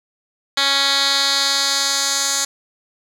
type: tone with band-pass filter sweep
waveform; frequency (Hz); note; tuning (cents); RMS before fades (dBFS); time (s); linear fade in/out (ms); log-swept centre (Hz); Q
10% pulse; 277.2; C#4; 0; -18; 0.57-2.45; 5; 3500 to 6500; 2
effects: none